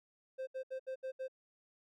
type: tone bursts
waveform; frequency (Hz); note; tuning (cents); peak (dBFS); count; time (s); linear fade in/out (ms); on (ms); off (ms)
triangle; 523.3; C5; 0; -36; 6; 0.38-1.282; 20; 92; 70
effects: none